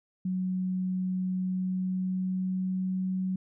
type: tone with pitch glide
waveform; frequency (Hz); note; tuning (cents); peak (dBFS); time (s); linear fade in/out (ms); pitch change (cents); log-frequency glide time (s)
sine; 185 to 186.83; F#3 to F#3; 0 to +17; -27; 0.25-3.36; 5; +17; 1.38-3.21
effects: none